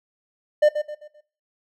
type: tone with echo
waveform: triangle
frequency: 600 Hz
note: D5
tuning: 37 cents sharp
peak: -10 dBFS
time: 0.62-0.69 s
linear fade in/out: 10 ms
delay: 130 ms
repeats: 4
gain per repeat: -9 dB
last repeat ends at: 1.21 s
effects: noise-tail reverb RT60 0.4 s tail -17 dB re dry